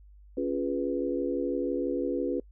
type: chord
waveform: sine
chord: C# dominant seventh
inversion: none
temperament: equal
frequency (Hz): 277.2 / 349.2 / 415.3 / 493.9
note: C#4 / E#4 / G#4 / B4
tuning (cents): 0 / 0 / 0 / 0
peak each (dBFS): -31 / -32 / -35 / -32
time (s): 0.37-2.4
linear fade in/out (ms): 5
effects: noise-tail reverb RT60 0.1 s tail -26 dB re dry + added 50 Hz sine -50 dBFS peak until 2.51 s